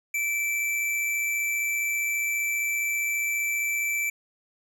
square tone with amplitude modulation, 2327 Hz, D7, 17 cents flat, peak -24 dBFS, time 0.14-4.1 s, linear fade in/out 5 ms, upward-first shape sine, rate 115 Hz, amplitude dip 30%, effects none

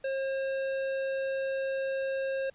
sine tone with hard clipping, 537 Hz, C5, 45 cents sharp, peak -31 dBFS, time 0.04-2.5 s, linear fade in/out 5 ms, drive 11 dB, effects pink hiss -64 dBFS RMS until 2.54 s + resampled to 8000 Hz

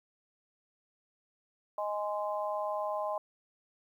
harmonic tone, 207.7 Hz, G#3, in tune, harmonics 3 / 4 / 5, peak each -34 / -37 / -37 dBFS, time 1.78-3.18 s, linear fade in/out 2 ms, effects 11-bit

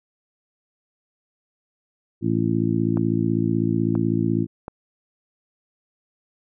harmonic tone, 56 Hz, A1, 31 cents sharp, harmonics 2 / 3 / 4 / 5 / 6, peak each -25 / -25 / -25 / -25 / -25 dBFS, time 2.21-4.47 s, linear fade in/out 50 ms
clicks, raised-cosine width 1 ms, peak -17 / -18 / -18 dBFS, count 3, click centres 2.972 / 3.953 / 4.681 s
effects none

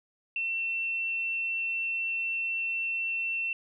sine tone, 2698 Hz, E7, 40 cents sharp, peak -28 dBFS, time 0.36-3.53 s, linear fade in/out 2 ms, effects none

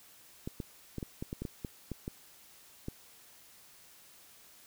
clicks, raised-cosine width 3 ms, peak -24 dBFS, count 12, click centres 0.475 / 0.602 / 0.983 / 1.028 / 1.225 / 1.329 / 1.42 / 1.452 / 1.648 / 1.917 / 2.079 / 2.884 s, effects white hiss -58 dBFS RMS until 4.66 s

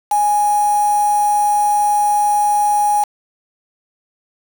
sine tone with quantisation, 830.6 Hz, G#5, in tune, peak -12 dBFS, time 0.11-3.04 s, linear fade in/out 5 ms, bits 4, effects none

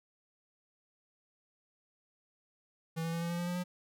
square tone with pitch steps, 163.3 / 165.48 / 167.7 / 169.94 / 172.21 / 174.52 / 176.85 / 179.22 Hz, E3 / E3 / E3 / F3 / F3 / F3 / F3 / F3, -16 / +7 / +30 / -47 / -24 / -1 / +22 / +45 cents, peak -34 dBFS, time 2.96-3.64 s, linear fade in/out 20 ms, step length 85 ms, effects none

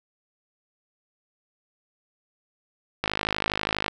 click train, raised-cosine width 0.3 ms, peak -8 dBFS, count 45, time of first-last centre 3.04-3.881 s, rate 52.3 Hz, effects none

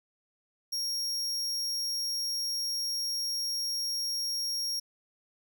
40% pulse tone, 5580 Hz, F8, 2 cents flat, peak -29 dBFS, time 0.72-4.8 s, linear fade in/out 10 ms, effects none

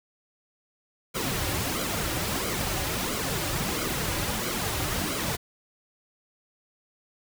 pink noise with flanger, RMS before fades -29 dBFS, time 1.14-5.37 s, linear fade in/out 20 ms, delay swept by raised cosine 1.1 to 4.6 ms, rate 1.5 Hz, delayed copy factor -0.65, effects none

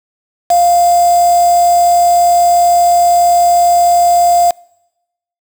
sine tone with quantisation, 698.5 Hz, F5, in tune, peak -6 dBFS, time 0.5-4.51 s, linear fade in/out 5 ms, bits 3, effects noise-tail reverb RT60 0.9 s tail -26 dB re dry

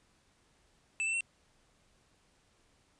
square tone with pitch steps, 2637 / 2675 / 2714 Hz, E7 / E7 / E7, 0 / +25 / +50 cents, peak -31 dBFS, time 1-1.207 s, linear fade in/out 0 ms, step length 69 ms, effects pink hiss -69 dBFS RMS until 2.99 s + resampled to 22050 Hz

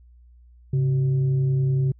sine tone with frequency modulation, 135.9 Hz, C#3, 34 cents flat, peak -18 dBFS, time 0.73-1.92 s, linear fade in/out 5 ms, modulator 241 Hz, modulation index 0.31, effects added 60 Hz sine -48 dBFS peak until 1.99 s

